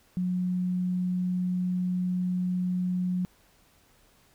sine tone, 181.2 Hz, F#3, 36 cents flat, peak -25 dBFS, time 0.17-3.25 s, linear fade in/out 0 ms, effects pink hiss -62 dBFS RMS until 4.34 s

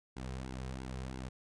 sawtooth tone with flanger, 64.6 Hz, C2, 21 cents flat, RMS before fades -42 dBFS, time 0.16-1.29 s, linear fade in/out 10 ms, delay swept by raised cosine 1.6 to 3.5 ms, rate 3 Hz, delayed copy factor -0.7, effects resampled to 22050 Hz

